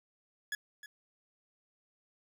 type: tone with echo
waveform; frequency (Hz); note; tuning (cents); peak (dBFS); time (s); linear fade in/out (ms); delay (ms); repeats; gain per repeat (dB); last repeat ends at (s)
40% pulse; 1691; G#6; +31; -33; 0.52-0.55; 2; 310; 1; -13; 0.86
effects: none